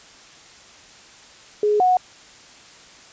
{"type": "tone pair in turn", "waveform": "sine", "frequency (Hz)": [418.6, 733.9], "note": ["G#4", "F#5"], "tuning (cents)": [14, -14], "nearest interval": "minor seventh", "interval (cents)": 972, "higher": "second", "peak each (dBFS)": [-15, -13], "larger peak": "second", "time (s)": [[1.63, 1.8], [1.8, 1.97]], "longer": "neither", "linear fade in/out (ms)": 2, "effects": ["white hiss -46 dBFS RMS until 3.12 s", "resampled to 16000 Hz"]}